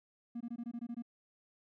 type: tone bursts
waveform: triangle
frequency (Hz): 236.3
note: A#3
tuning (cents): +24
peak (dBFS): -35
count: 9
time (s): 0.35-1.023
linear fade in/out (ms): 10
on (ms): 57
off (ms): 20
effects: tanh soft clip ceiling -33 dBFS